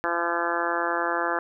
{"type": "harmonic tone", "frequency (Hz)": 170.8, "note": "F3", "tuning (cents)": -38, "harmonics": [2, 3, 4, 5, 6, 7, 8, 9, 10], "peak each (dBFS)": [-32, -32, -32, -32, -32, -32, -32, -32, -32], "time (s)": [0.04, 1.39], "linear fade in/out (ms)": 0, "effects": []}